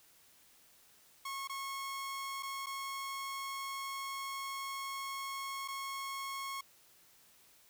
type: tone with dropouts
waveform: sawtooth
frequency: 1092 Hz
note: C#6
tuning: 26 cents flat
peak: -35 dBFS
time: 1.25-6.61 s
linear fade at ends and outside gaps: 5 ms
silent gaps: 1.475-1.495 / 2.426-2.43 / 2.661-2.667 / 5.678-5.683 s
effects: white hiss -64 dBFS RMS until 7.69 s